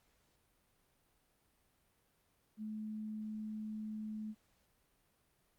sine tone, 215.3 Hz, A3, 37 cents flat, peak -40 dBFS, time 2.57-4.35 s, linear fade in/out 50 ms, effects pink hiss -75 dBFS RMS until 5.58 s + Opus 48 kbps

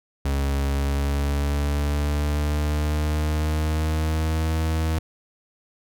40% pulse tone with pitch glide, 69.6 to 79.95 Hz, C#2 to D#2, +8 to +48 cents, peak -20 dBFS, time 0.25-4.99 s, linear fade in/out 5 ms, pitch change +240 cents, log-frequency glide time 0.71-4.53 s, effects none

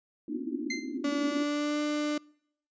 pink band-pass noise, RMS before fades -35 dBFS, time 0.28-1.43 s, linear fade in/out 2 ms, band 240 to 350 Hz, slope 96 dB/octave
sawtooth tone with exponential decay, 2080 Hz, C7, 11 cents flat, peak -25 dBFS, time 0.7-0.98 s, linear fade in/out 5 ms, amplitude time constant 60 ms
35% pulse tone with pitch glide, 288.1 to 297.7 Hz, D4 to D4, -33 to +24 cents, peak -26 dBFS, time 1.04-2.18 s, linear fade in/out 5 ms, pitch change +57 cents, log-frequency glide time 1.21-1.81 s
effects noise-tail reverb RT60 0.7 s tail -26 dB re dry + resampled to 16000 Hz

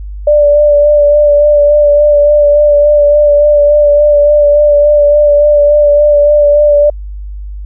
sine tone with vibrato, 587.3 Hz, D5, in tune, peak -3 dBFS, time 0.27-6.9 s, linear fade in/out 5 ms, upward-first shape sine, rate 3.5 Hz, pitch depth 21 cents each way, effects added 50 Hz sine -20 dBFS peak until 7.65 s

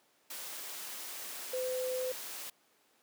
sine tone in noise, 510 Hz, C5, 44 cents flat, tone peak -32 dBFS, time 1.53-2.12 s, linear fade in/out 5 ms, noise white, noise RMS -43 dBFS, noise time 0.3-2.5 s, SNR +8 dB, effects pink hiss -69 dBFS RMS until 3.02 s + high-pass 300 Hz 12 dB/octave

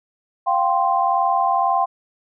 sine chord, F suspended second, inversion none, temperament equal with one note detuned, 698.5 / 780.4 / 1046.5 Hz, F5 / G5 / C6, 0 / -8 / 0 cents, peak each -21 / -19 / -20 dBFS, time 0.46-1.86 s, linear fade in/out 20 ms, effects none

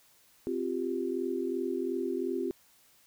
sine chord, C suspended fourth, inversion none, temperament equal, 261.6 / 349.2 / 392 Hz, C4 / F4 / G4, 0 / 0 / 0 cents, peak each -35 / -33 / -34 dBFS, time 0.47-2.51 s, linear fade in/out 0 ms, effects white hiss -63 dBFS RMS until 3.06 s

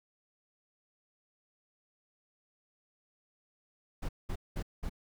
brown noise bursts, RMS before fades -35 dBFS, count 4, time 4.02-4.896 s, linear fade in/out 10 ms, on 69 ms, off 200 ms, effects none

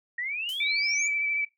sine exponential sweep, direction up, 1861 to 7040 Hz, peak -29 dBFS, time 0.18-1.08 s, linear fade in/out 5 ms
violet noise with exponential decay, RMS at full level -34 dBFS, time 0.49-0.73 s, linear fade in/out 0 ms, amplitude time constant 52 ms
sine tone with vibrato, 2312 Hz, D7, 28 cents flat, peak -25 dBFS, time 0.6-1.45 s, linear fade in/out 5 ms, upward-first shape triangle, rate 13 Hz, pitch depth 24 cents each way
effects noise-tail reverb RT60 0.2 s tail -18 dB re dry + low-pass 12000 Hz 12 dB/octave

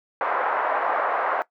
pink band-pass noise, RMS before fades -24 dBFS, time 0.21-1.42 s, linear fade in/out 0 ms, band 580 to 1500 Hz, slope 24 dB/octave, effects noise-tail reverb RT60 0.1 s tail -18 dB re dry

